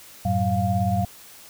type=tone cluster; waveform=sine; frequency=93.3 / 110.8 / 188.4 / 701 Hz; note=F#2 / A2 / F#3 / F5; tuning=+15 / +13 / +32 / +6 cents; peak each=-25 dBFS; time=0.25-1.05 s; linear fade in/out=5 ms; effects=white hiss -46 dBFS RMS until 1.49 s